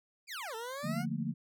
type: exponential two-way sweep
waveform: 20% pulse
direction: down then up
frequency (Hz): 2523 to 436.7 to 751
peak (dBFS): -34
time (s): 0.27-1.06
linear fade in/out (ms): 50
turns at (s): 0.55
type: chord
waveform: sine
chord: Bb major seventh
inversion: first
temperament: equal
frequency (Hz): 146.83 / 174.61 / 220 / 233.1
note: D3 / F3 / A3 / Bb3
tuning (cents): 0 / 0 / 0 / 0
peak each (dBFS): -38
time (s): 0.83-1.34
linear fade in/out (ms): 20
effects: none